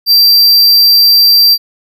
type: tone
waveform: square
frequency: 4703 Hz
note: D8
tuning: 2 cents sharp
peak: -4 dBFS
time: 0.06-1.58 s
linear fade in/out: 50 ms
effects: none